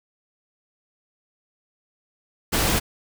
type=noise; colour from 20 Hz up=pink; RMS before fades=-21 dBFS; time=2.52-2.8 s; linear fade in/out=20 ms; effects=none